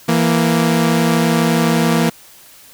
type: tone pair together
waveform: sawtooth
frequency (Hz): 166.1 / 233.3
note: E3 / A#3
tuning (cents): +13 / +2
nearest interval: tritone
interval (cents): 589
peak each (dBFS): -11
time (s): 0.08-2.1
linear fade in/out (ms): 10
effects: white hiss -43 dBFS RMS until 2.73 s